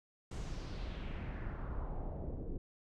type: noise with low-pass filter sweep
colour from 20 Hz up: brown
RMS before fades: -41 dBFS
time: 0.31-2.58 s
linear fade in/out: 5 ms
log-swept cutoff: 8000 to 380 Hz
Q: 2.1
effects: none